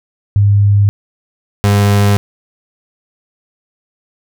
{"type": "tone pair in turn", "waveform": ["sine", "35% pulse"], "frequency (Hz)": [101.5, 101.5], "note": ["G#2", "G#2"], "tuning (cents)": [-39, -39], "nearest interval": "unison", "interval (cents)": 0, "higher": "neither", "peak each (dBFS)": -6, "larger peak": "neither", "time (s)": [[0.36, 0.89], [1.64, 2.17]], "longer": "neither", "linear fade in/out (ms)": 0, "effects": []}